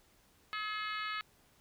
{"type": "harmonic tone with a mistuned harmonic", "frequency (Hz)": 426.2, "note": "G#4", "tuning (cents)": 45, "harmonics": [3, 4, 5, 6, 7, 8, 9, 10], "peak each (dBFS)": [-39, -43, -43, -47, -48, -52, -49, -49], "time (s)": [0.53, 1.21], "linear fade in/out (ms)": 0, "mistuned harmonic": 10, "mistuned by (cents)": 45, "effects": ["pink hiss -67 dBFS RMS until 1.6 s"]}